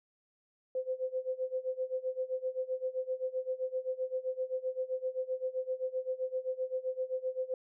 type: tone with tremolo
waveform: sine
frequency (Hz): 515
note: C5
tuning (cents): -28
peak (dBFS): -29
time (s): 0.75-7.54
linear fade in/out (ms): 2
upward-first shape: sine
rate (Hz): 7.7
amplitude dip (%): 90
effects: none